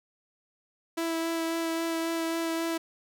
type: tone with vibrato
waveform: sawtooth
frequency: 329.6 Hz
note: E4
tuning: in tune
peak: -24 dBFS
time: 0.97-2.78 s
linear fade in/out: 10 ms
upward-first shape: sine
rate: 3.7 Hz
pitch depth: 12 cents each way
effects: none